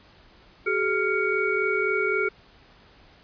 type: tone cluster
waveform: sine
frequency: 382.3 / 426.1 / 1394 / 2240 Hz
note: G4 / G#4 / F6 / C#7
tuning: -43 / +44 / -4 / +18 cents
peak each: -27 dBFS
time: 0.66-2.29 s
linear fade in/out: 10 ms
effects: pink hiss -54 dBFS RMS until 3.23 s + resampled to 11025 Hz